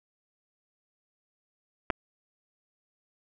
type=clicks; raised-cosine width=0.5 ms; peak=-10 / -17 dBFS; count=2; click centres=1.902 / 1.905 s; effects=none